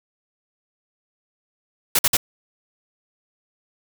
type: noise bursts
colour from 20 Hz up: white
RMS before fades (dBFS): -17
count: 3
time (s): 1.95-2.17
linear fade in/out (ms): 5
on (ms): 40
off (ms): 50
effects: none